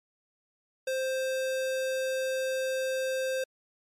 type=tone with sample-and-hold; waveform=sine; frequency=523.3 Hz; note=C5; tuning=in tune; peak=-27 dBFS; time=0.87-3.44 s; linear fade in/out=5 ms; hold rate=2100 Hz; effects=low-pass 12000 Hz 12 dB/octave + MP3 96 kbps